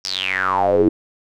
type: tone with band-pass filter sweep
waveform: square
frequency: 47.12 Hz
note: F#1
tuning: 32 cents sharp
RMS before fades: -18 dBFS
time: 0.04-0.89 s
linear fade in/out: 10 ms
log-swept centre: 5500 to 310 Hz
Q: 10
effects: none